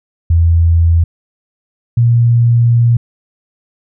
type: tone pair in turn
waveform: sine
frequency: 83.6 / 118.23 Hz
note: E2 / A#2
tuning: +25 / +25 cents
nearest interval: tritone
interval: 600 cents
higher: second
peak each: -6 dBFS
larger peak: neither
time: 0.3-1.04 / 1.97-2.97 s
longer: second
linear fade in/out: 5 ms
effects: none